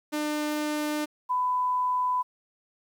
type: tone pair in turn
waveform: sawtooth / sine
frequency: 300.4 / 1000 Hz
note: D4 / B5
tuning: +39 / +21 cents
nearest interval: octave + major sixth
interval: 2082 cents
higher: second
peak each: -23 dBFS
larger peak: neither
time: 0.12-1.06 / 1.29-2.23 s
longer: neither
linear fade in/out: 20 ms
effects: 10-bit